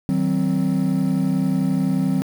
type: chord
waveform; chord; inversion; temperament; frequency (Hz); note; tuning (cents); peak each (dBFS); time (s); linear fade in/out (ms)
triangle; C diminished; first; just; 156.98 / 188.37 / 261.6; Eb3 / Gb3 / C4; +16 / +31 / 0; -21 / -18 / -19; 0.09-2.22; 0
effects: tanh soft clip ceiling -9 dBFS + 7-bit